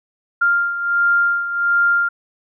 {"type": "beating tone pair", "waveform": "sine", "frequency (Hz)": [1396.9, 1398.3], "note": ["F6", "F6"], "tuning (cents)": [0, 2], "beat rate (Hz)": 1.4, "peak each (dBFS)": [-15, -21], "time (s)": [0.41, 2.09], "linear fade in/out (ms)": 10, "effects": []}